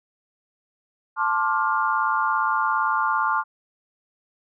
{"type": "chord", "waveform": "sine", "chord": "D minor seventh", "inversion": "second", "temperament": "just", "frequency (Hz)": [881, 1057.2, 1174.7, 1409.6], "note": ["A5", "C6", "D6", "F6"], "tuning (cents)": [2, 18, 0, 16], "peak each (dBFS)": -25, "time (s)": [1.16, 3.44], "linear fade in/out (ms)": 50, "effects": []}